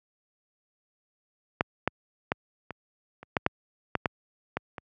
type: clicks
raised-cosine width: 0.5 ms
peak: -7 / -8 / -9 / -21 / -28 / -8 / -6 / -9 / -9 / -13 / -21 dBFS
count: 11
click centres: 1.609 / 1.876 / 2.319 / 2.707 / 3.23 / 3.368 / 3.464 / 3.953 / 4.058 / 4.57 / 4.782 s
effects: high-pass 80 Hz 12 dB/octave